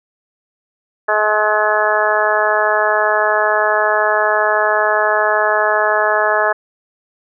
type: harmonic tone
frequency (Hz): 212.6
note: G#3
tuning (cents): +41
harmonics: 2 / 3 / 4 / 5 / 6 / 7 / 8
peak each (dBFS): -22 / -17 / -20 / -21 / -21 / -23 / -18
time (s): 1.08-6.53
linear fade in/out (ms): 10
effects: none